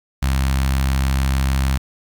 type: tone with notch filter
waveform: sawtooth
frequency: 66.7 Hz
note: C2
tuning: 34 cents sharp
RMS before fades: -18 dBFS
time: 0.22-1.78 s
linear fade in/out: 10 ms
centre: 430 Hz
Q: 0.56
effects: 8-bit